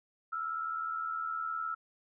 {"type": "tone pair together", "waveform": "sine", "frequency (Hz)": [1317.3, 1396.9], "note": ["E6", "F6"], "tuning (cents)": [-2, 0], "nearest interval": "minor second", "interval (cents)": 102, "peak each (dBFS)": [-34, -40], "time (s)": [0.32, 1.75], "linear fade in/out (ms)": 10, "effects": []}